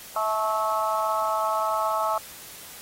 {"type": "harmonic tone with a mistuned harmonic", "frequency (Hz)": 216.8, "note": "A3", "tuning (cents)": -25, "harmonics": [3, 4, 5, 6], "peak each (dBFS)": [-28, -28, -28, -28], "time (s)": [0.16, 2.18], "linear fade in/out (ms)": 2, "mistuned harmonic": 5, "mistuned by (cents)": 23, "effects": ["white hiss -43 dBFS RMS until 2.81 s", "AAC 48 kbps"]}